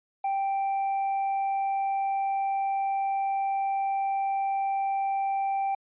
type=tone; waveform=triangle; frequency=784 Hz; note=G5; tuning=in tune; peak=-23 dBFS; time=0.24-5.75 s; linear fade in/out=5 ms; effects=resampled to 8000 Hz